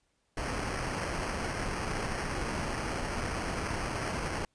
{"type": "noise with sample-and-hold", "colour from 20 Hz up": "pink", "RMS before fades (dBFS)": -34, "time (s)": [0.37, 4.45], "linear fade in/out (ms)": 2, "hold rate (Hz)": 3675, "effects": ["pink hiss -75 dBFS RMS until 4.54 s", "resampled to 22050 Hz"]}